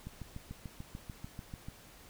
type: click train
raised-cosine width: 5 ms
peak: -30 dBFS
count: 12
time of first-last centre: 0.07-1.685 s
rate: 6.81 Hz
effects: pink hiss -56 dBFS RMS until 2.09 s